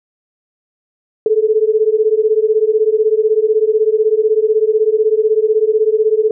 sine beating tone pair, 426.7 / 442.7 Hz, G#4 / A4, +47 / +11 cents, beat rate 16 Hz, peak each -13 dBFS, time 1.26-6.31 s, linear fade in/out 2 ms, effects none

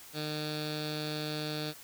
15% pulse tone with low-pass filter, 152.1 Hz, D#3, 39 cents flat, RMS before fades -36 dBFS, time 0.13-1.74 s, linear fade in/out 50 ms, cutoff 4200 Hz, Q 7.9, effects white hiss -51 dBFS RMS until 1.83 s

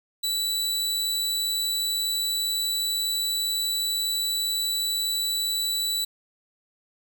sawtooth tone, 3951 Hz, B7, in tune, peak -21 dBFS, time 0.23-6.05 s, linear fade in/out 10 ms, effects none

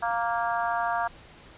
harmonic tone, 233.1 Hz, A#3, in tune, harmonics 3 / 4 / 5 / 6 / 7, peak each -28 / -30 / -32 / -34 / -35 dBFS, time 0.02-1.08 s, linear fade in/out 10 ms, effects pink hiss -50 dBFS RMS until 1.57 s + resampled to 8000 Hz

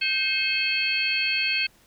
sine tone cluster, 1557 / 2147 / 2582 / 3182 / 4400 Hz, G6 / C7 / E7 / G7 / C#8, -12 / +44 / -37 / +25 / -14 cents, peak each -33 / -32 / -24 / -31 / -28 dBFS, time 0.01-1.67 s, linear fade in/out 10 ms, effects pink hiss -58 dBFS RMS until 1.86 s

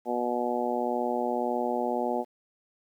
harmonic tone, 121.8 Hz, B2, 24 cents flat, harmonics 2 / 3 / 4 / 5 / 6 / 7, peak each -33 / -33 / -33 / -33 / -33 / -33 dBFS, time 0.05-2.25 s, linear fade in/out 50 ms, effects 10-bit

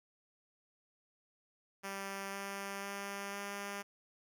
5% pulse tone with pitch steps, 196.3 / 197.78 / 199.27 / 200.8 Hz, G3 / G3 / G3 / G3, +3 / +16 / +29 / +42 cents, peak -29 dBFS, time 1.83-3.83 s, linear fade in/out 20 ms, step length 500 ms, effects none

